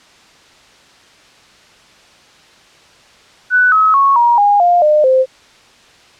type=tone with pitch steps; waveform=sine; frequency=1490 / 1282.2 / 1103.4 / 949.5 / 817.1 / 703.2 / 605.1 / 520.7 Hz; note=F#6 / E6 / C#6 / A#5 / G#5 / F5 / D#5 / C5; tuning=+12 / -48 / -8 / +32 / -28 / +12 / -48 / -8 cents; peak=-7 dBFS; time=3.5-5.26 s; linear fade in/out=50 ms; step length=220 ms; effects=white hiss -45 dBFS RMS until 6.19 s + low-pass 5000 Hz 12 dB/octave